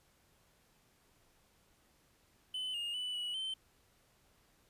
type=tone with pitch steps; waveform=triangle; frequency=3025 / 2839 / 2981 / 2937 / 3091 Hz; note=F#7 / F7 / F#7 / F#7 / G7; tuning=+38 / +28 / +12 / -13 / -25 cents; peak=-35 dBFS; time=2.54-3.54 s; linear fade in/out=5 ms; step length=200 ms; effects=pink hiss -70 dBFS RMS until 4.69 s + resampled to 32000 Hz